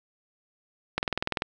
click train, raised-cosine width 0.3 ms, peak -10 dBFS, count 10, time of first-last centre 0.98-1.421 s, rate 20.4 Hz, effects none

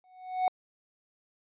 triangle tone with exponential growth, 740 Hz, F#5, in tune, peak -19 dBFS, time 0.04-0.48 s, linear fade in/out 1 ms, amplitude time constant 94 ms, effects resampled to 8000 Hz

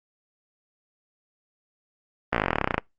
slowing click train, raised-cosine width 0.5 ms, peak -6 dBFS, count 19, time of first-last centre 2.33-2.78 s, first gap 16 ms, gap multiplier 1.05, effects noise-tail reverb RT60 0.2 s tail -25 dB re dry + Opus 24 kbps

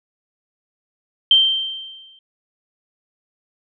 sine tone with exponential decay, 3136 Hz, G7, in tune, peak -7 dBFS, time 1.31-2.19 s, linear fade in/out 2 ms, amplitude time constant 190 ms, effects none

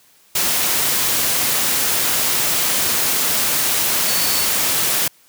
sine tone in noise, 4470 Hz, C#8, 14 cents sharp, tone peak -25 dBFS, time 4.07-4.45 s, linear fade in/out 5 ms, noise white, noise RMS -18 dBFS, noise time 0.35-5.08 s, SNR -10 dB, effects white hiss -53 dBFS RMS until 5.28 s + high-pass 80 Hz 12 dB/octave

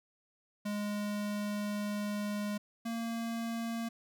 square tone pair in turn, 207 / 229.9 Hz, G#3 / A#3, -5 / -24 cents, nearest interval major second, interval 181 cents, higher second, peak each -34 / -35 dBFS, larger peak first, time 0.65-2.58 / 2.85-3.89 s, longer first, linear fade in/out 10 ms, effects none

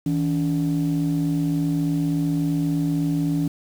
triangle ring-modulated tone, 61.74 Hz, B1, in tune, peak -13 dBFS, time 0.06-3.48 s, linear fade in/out 5 ms, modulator 223 Hz, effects tanh soft clip ceiling -14 dBFS + 7-bit

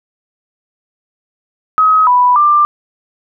sine tone with pitch steps, 1270 / 988 / 1187 Hz, D#6 / B5 / D6, +35 / 0 / +18 cents, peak -6 dBFS, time 1.78-2.65 s, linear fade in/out 0 ms, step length 290 ms, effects none

